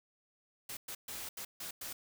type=noise bursts at uneven times; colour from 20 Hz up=white; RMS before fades=-43 dBFS; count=6; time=0.69-0.77 / 0.88-0.95 / 1.08-1.29 / 1.37-1.45 / 1.6-1.71 / 1.81-1.93 s; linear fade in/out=5 ms; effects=none